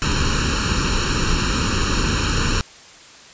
pink noise with comb filter, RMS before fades -19 dBFS, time 0.02-2.61 s, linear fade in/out 0 ms, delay 0.72 ms, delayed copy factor +0.95, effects white hiss -43 dBFS RMS until 3.33 s + resampled to 16000 Hz

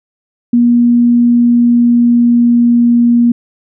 sine tone with pitch glide, 239.2 to 237.7 Hz, A#3 to A#3, +45 to +34 cents, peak -5 dBFS, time 0.53-3.32 s, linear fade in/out 5 ms, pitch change -11 cents, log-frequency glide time 1.24-3.02 s, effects none

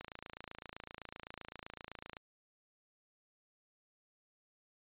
click train, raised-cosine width 0.3 ms, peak -29 dBFS, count 61, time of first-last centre 0.01-2.168 s, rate 27.8 Hz, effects resampled to 8000 Hz

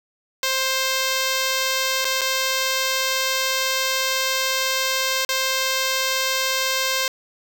5% pulse tone with dropouts, 526 Hz, C5, 9 cents sharp, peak -8 dBFS, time 0.43-7.08 s, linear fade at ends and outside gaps 2 ms, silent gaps 2.046-2.051 / 2.211-2.215 / 5.25-5.29 s, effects 7-bit

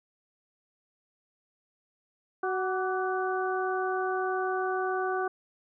harmonic tone with a mistuned harmonic, 373.2 Hz, F#4, 15 cents sharp, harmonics 1 / 2 / 3 / 4, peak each -30 / -32 / -35 / -35 dBFS, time 2.43-5.28 s, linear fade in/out 5 ms, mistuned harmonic 3, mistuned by +61 cents, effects none

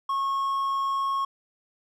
triangle tone, 1093 Hz, C#6, 25 cents flat, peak -22 dBFS, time 0.09-1.25 s, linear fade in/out 5 ms, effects none

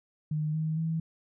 sine tone with pitch steps, 153.1 / 157.5 / 162.02 Hz, D#3 / D#3 / E3, -28 / +21 / -30 cents, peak -27 dBFS, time 0.31-1 s, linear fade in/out 5 ms, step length 230 ms, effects none

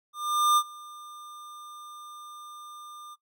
square tone with ADSR envelope, 1200 Hz, D6, 37 cents sharp, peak -19 dBFS, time 0.13-3.16 s, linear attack 440 ms, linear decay 59 ms, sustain -24 dB, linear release 30 ms, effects noise-tail reverb RT60 0.1 s tail -19 dB re dry

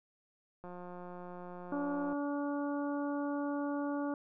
click train, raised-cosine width 1 ms, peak -34 dBFS, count 266, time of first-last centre 0.64-2.129 s, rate 178 Hz
harmonic tone, 287 Hz, D4, 40 cents flat, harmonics 1 / 2 / 3 / 4 / 5, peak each -34 / -40 / -44 / -46 / -48 dBFS, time 1.72-4.14 s, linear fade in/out 2 ms
effects none

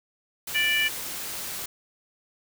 white noise, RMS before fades -34 dBFS, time 0.47-1.66 s, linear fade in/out 5 ms
harmonic tone, 587.3 Hz, D5, in tune, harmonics 3 / 4 / 5, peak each -27 / -24 / -26 dBFS, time 0.54-0.89 s, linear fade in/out 20 ms
effects none

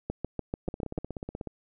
two click trains, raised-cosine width 2 ms, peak -17 / -22 dBFS, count 7 / 14, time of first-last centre 0.1-0.978 / 0.68-1.473 s, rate 6.83 / 16.4 Hz, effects none

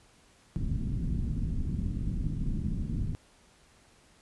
pink low-pass noise, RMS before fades -31 dBFS, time 0.56-3.15 s, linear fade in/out 0 ms, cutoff 230 Hz, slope 24 dB/octave, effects pink hiss -61 dBFS RMS until 4.21 s + resampled to 24000 Hz

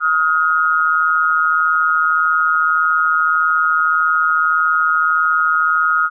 sine tone pair together, 1262.3 / 1424 Hz, D#6 / F6, +25 / +33 cents, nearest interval major second, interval 208 cents, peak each -15 dBFS, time 0-6.1 s, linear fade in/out 50 ms, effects none

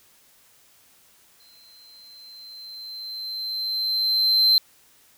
triangle tone with exponential growth, 4103 Hz, C8, 35 cents flat, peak -12 dBFS, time 1.4-4.58 s, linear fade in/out 1 ms, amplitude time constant 690 ms, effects white hiss -57 dBFS RMS until 5.17 s

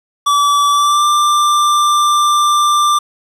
square tone with pitch glide, 1153 to 1184.7 Hz, D6 to D6, -32 to +15 cents, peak -10 dBFS, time 0.26-2.99 s, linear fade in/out 10 ms, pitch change +47 cents, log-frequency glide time 0.7-1.05 s, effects low-pass 10000 Hz 12 dB/octave + 7-bit

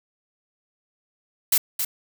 blue noise with echo, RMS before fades -18 dBFS, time 1.52-1.58 s, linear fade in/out 5 ms, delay 270 ms, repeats 1, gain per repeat -7 dB, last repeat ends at 1.85 s, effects none

